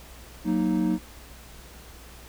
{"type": "chord", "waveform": "triangle", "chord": "D# minor", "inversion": "first", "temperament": "equal", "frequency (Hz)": [185, 233.1, 311.1], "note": ["F#3", "A#3", "D#4"], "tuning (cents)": [0, 0, 0], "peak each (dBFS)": [-24, -25, -23], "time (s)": [0.44, 0.99], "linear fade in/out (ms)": 50, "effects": ["added 60 Hz sine -47 dBFS peak until 2.28 s", "pink hiss -48 dBFS RMS until 2.28 s"]}